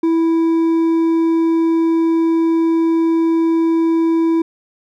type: tone with hard clipping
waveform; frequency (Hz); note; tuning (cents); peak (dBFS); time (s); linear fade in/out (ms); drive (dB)
triangle; 328.9; E4; -4; -13; 0.03-4.42; 5; 7
effects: none